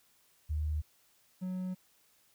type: tone pair in turn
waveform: sine / triangle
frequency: 76.3 / 184.33 Hz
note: D#2 / F#3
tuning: -33 / -6 cents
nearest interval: octave + minor third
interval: 1527 cents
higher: second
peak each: -30 / -32 dBFS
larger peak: first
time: 0.49-0.82 / 1.41-1.75 s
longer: second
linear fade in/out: 20 ms
effects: white hiss -68 dBFS RMS until 2.34 s